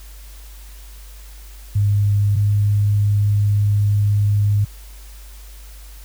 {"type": "tone pair in turn", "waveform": "sine", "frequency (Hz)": [102, 102.77], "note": ["G#2", "G#2"], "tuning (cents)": [-31, -18], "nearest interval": "unison", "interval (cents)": 13, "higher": "second", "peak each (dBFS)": [-13, -13], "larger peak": "neither", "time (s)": [[1.75, 2.36], [2.36, 4.65]], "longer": "second", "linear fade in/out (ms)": 10, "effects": ["added 50 Hz sine -36 dBFS peak until 6.04 s", "white hiss -46 dBFS RMS until 6.04 s"]}